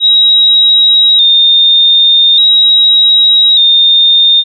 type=tone with vibrato; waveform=sine; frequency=3733 Hz; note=A#7; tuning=2 cents sharp; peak=-3 dBFS; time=0-4.44 s; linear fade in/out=50 ms; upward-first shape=square; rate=0.42 Hz; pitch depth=43 cents each way; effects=none